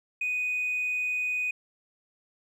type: tone with hard clipping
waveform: triangle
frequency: 2489 Hz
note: D#7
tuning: in tune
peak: -26 dBFS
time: 0.21-1.51 s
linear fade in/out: 5 ms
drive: 2 dB
effects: none